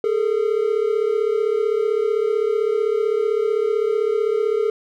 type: tone pair together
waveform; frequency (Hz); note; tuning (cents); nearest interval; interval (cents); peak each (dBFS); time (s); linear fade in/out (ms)
triangle; 415.5 / 451.2; G#4 / A4; +1 / +44; minor second; 143; -18; 0.04-4.7; 2
effects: none